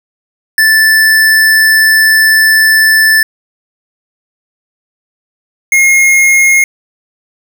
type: tone pair in turn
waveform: square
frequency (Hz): 1758 / 2149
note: A6 / C7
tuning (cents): -2 / +46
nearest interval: minor third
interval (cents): 348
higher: second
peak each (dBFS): -5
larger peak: neither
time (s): 0.58-3.23 / 5.72-6.64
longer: first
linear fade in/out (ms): 2
effects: none